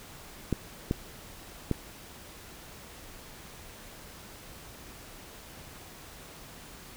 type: clicks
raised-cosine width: 3 ms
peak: -13 dBFS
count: 3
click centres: 0.527 / 0.911 / 1.713 s
effects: pink hiss -48 dBFS RMS until 6.96 s